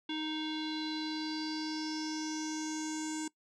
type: tone with low-pass filter sweep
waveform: square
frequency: 311.1 Hz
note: D#4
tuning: in tune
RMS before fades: -37 dBFS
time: 0.09-3.28 s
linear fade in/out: 5 ms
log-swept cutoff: 3300 to 7500 Hz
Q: 6.5
effects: noise-tail reverb RT60 0.1 s tail -21 dB re dry